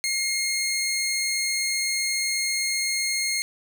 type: tone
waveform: 15% pulse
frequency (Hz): 2141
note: C7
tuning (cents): +39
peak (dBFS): -17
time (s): 0.04-3.42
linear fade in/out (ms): 0
effects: none

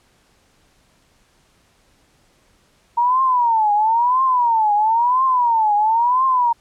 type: tone with vibrato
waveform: sine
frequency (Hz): 934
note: A#5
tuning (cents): +3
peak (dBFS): -13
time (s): 2.97-6.53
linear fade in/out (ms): 10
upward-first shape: triangle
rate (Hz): 0.99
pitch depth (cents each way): 230
effects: pink hiss -58 dBFS RMS until 6.6 s + low-pass 10000 Hz 12 dB/octave

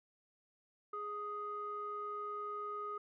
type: tone with low-pass filter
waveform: square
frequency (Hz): 415.7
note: G#4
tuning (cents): +2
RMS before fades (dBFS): -42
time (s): 0.93-2.98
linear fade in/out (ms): 5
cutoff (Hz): 1200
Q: 7.8
effects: none

